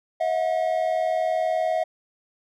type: tone pair together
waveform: triangle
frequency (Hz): 642 / 721.9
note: E5 / F#5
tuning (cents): -46 / -43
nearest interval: major second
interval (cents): 203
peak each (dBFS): -21 / -23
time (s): 0.2-1.84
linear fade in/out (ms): 10
effects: none